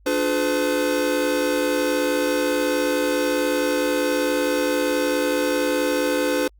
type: chord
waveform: square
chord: D diminished seventh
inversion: none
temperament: just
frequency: 293.7 / 352.4 / 422.9 / 507.5 Hz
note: D4 / F4 / Ab4 / Cb5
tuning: 0 / +16 / +31 / +47 cents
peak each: -25 / -29 / -29 / -23 dBFS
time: 0.06-6.48 s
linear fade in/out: 5 ms
effects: added 50 Hz sine -50 dBFS peak until 6.59 s + Opus 48 kbps